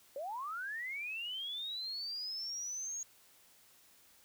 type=linear sweep; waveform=sine; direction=up; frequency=523.3 to 6660 Hz; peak=-38 dBFS; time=0.16-3.03 s; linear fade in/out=2 ms; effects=white hiss -64 dBFS RMS until 4.24 s